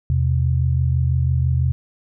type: tone pair together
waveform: sine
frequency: 81.87 / 127.9 Hz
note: E2 / C3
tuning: -11 / -39 cents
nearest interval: minor sixth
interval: 772 cents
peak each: -18 dBFS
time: 0.1-1.72 s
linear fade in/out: 0 ms
effects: none